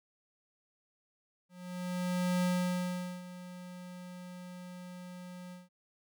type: tone with ADSR envelope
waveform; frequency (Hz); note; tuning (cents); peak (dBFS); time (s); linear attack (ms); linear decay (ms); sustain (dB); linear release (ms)
square; 180; F#3; -47; -28; 1.49-5.69; 940; 790; -17; 170
effects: none